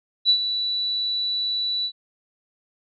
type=tone with ADSR envelope; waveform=sine; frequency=3951 Hz; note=B7; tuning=in tune; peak=-12 dBFS; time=0.25-1.92 s; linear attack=45 ms; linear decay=79 ms; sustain=-10 dB; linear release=70 ms; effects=none